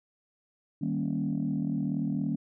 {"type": "chord", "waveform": "sine", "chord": "Eb dominant seventh", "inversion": "none", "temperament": "equal", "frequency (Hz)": [155.56, 196, 233.1, 277.2], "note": ["Eb3", "G3", "Bb3", "Db4"], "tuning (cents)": [0, 0, 0, 0], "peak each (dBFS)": -32, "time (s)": [0.81, 2.36], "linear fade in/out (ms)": 10, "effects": ["tanh soft clip ceiling -20 dBFS"]}